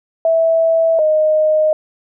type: tone pair in turn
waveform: sine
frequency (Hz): 655 / 619.2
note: E5 / D#5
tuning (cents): -11 / -9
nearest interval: minor second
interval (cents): 98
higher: first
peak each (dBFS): -10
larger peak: neither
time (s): 0.25-0.99 / 0.99-1.73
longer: neither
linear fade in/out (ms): 2
effects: none